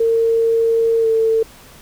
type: tone with pitch glide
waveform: sine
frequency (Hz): 456.2 to 447.8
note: A#4 to A4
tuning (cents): -37 to +30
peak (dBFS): -12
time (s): 0-1.43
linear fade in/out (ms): 5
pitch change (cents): -33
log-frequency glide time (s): 0.99-1.09
effects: pink hiss -43 dBFS RMS until 1.81 s